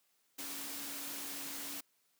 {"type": "tone in noise", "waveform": "sine", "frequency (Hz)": 281.8, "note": "C#4", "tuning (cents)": 29, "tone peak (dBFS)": -52, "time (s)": [0.38, 1.81], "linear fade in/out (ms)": 10, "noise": "white", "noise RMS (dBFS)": -43, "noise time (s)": [0.38, 1.81], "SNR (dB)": -12, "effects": ["white hiss -75 dBFS RMS until 2.19 s", "high-pass 150 Hz 12 dB/octave"]}